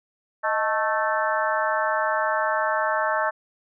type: harmonic tone with a mistuned harmonic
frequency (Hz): 220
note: A3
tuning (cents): 0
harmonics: 3 / 4 / 5 / 6 / 7 / 8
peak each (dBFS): -26 / -27 / -28 / -29 / -29 / -30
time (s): 0.43-3.31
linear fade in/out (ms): 20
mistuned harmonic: 3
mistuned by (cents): -93
effects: none